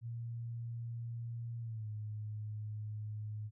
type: tone with pitch glide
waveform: sine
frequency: 116.9 to 106.58 Hz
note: A#2 to G#2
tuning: +5 to +45 cents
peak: -39 dBFS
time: 0.01-3.51 s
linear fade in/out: 50 ms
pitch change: -160 cents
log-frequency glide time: 1.6-1.88 s
effects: none